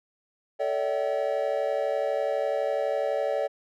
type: tone cluster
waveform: triangle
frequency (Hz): 441.6 / 570 / 642 / 766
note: A4 / C#5 / E5 / G5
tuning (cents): +6 / +48 / -46 / -40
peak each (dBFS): -30 / -25 / -29 / -32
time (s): 0.59-3.48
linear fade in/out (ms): 20
effects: none